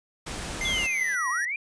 pink noise, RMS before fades -34 dBFS, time 0.26-0.87 s, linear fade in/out 10 ms
square tone with pitch glide, 2093 to 1908.2 Hz, C7 to A#6, 0 to +40 cents, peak -28 dBFS, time 0.61-1.45 s, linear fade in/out 2 ms, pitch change -160 cents, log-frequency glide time 0.9-1.27 s
click train, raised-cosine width 0.2 ms, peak -30 dBFS, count 104, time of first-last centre 0.63-1.148 s, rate 199 Hz
sine linear two-way sweep, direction down then up, 3480 to 982 to 2448 Hz, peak -27 dBFS, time 0.65-1.56 s, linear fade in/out 2 ms, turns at 1.29 s
effects resampled to 22050 Hz

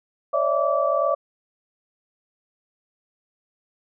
sine tone cluster, 551 / 593 / 661 / 1158 Hz, C#5 / D5 / E5 / D6, -11 / +17 / +5 / -25 cents, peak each -24 dBFS, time 0.33-1.15 s, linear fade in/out 10 ms, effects none

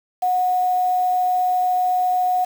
sine tone with quantisation, 731 Hz, F#5, 21 cents flat, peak -16 dBFS, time 0.22-2.45 s, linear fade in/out 10 ms, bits 6, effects none

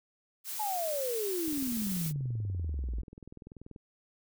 blue noise, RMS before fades -38 dBFS, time 0.44-2.13 s, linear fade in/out 50 ms
sine exponential sweep, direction down, 880 to 53 Hz, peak -31 dBFS, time 0.59-3.02 s, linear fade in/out 10 ms
click train, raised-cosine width 3 ms, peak -34 dBFS, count 48, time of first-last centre 1.48-3.762 s, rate 20.6 Hz
effects none

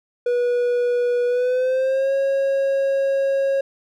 triangle tone with pitch glide, 486.4 to 546 Hz, B4 to C#5, -26 to -26 cents, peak -15 dBFS, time 0.26-3.61 s, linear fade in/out 5 ms, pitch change +200 cents, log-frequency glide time 1.26-2.13 s, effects none

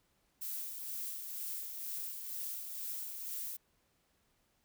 violet noise with tremolo, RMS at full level -40 dBFS, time 0.41-3.57 s, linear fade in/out 10 ms, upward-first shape sine, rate 2.1 Hz, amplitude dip 40%, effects pink hiss -75 dBFS RMS until 4.64 s

